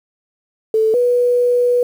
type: tone pair in turn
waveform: sine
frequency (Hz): 440 / 489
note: A4 / B4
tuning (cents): 0 / -17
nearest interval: major second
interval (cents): 183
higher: second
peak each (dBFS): -11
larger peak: neither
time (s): 0.74-0.94 / 0.94-1.83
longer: second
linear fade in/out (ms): 2
effects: 7-bit